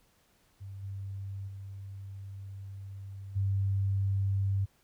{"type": "tone with level steps", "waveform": "sine", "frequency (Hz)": 98, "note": "G2", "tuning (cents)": 0, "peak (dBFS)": [-40, -36, -40, -26], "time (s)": [0.6, 4.66], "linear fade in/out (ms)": 20, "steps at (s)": [0.82, 1.47, 3.35], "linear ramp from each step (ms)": 20, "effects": ["pink hiss -68 dBFS RMS until 4.83 s"]}